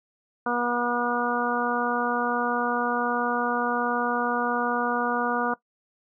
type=harmonic tone; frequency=241.4 Hz; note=B3; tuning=39 cents flat; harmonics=1 / 2 / 3 / 4 / 5 / 6; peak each=-30 / -30 / -30 / -30 / -30 / -30 dBFS; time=0.46-5.54 s; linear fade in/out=5 ms; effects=noise-tail reverb RT60 0.1 s tail -18 dB re dry